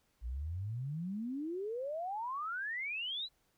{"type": "exponential sweep", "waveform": "sine", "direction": "up", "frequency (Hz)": [55, 4086], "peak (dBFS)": -36, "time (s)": [0.21, 3.29], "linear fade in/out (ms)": 50, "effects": ["pink hiss -75 dBFS RMS until 3.57 s"]}